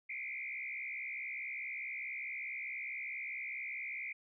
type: tone with frequency modulation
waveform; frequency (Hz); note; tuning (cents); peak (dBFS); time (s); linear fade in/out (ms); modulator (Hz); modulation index
sine; 2236; C#7; +14; -39; 0.09-4.13; 10; 64.7; 2.9
effects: none